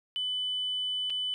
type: tone with dropouts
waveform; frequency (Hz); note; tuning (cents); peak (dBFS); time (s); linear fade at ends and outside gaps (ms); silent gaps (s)
sine; 3000; F#7; +23; -28; 0.16-1.34; 0; 1.099-1.103
effects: tanh soft clip ceiling -24 dBFS + 11-bit